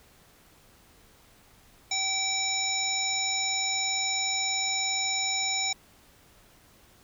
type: harmonic tone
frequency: 769 Hz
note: G5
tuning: 33 cents flat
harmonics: 1 / 3 / 5 / 7 / 9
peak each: -36 / -32 / -32 / -32 / -31 dBFS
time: 1.91-5.73 s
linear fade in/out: 5 ms
effects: pink hiss -58 dBFS RMS until 7.03 s